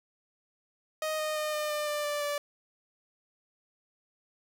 sawtooth tone with pitch steps, 623 / 616.9 / 610.9 / 604.9 / 599 / 593.2 / 587.4 / 581.6 Hz, D#5 / D#5 / D#5 / D#5 / D5 / D5 / D5 / D5, +2 / -15 / -32 / -49 / +34 / +17 / 0 / -17 cents, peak -26 dBFS, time 1.02-2.38 s, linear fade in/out 2 ms, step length 170 ms, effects none

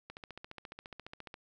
click train, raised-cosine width 0.3 ms, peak -29 dBFS, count 19, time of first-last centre 0.1-1.341 s, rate 14.5 Hz, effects none

